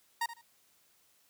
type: tone with echo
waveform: 30% pulse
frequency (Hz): 933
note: A#5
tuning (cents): +1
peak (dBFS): -27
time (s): 0.21-0.26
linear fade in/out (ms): 5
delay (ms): 77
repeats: 2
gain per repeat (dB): -13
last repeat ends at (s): 0.414
effects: white hiss -68 dBFS RMS until 1.29 s + high-pass 60 Hz 12 dB/octave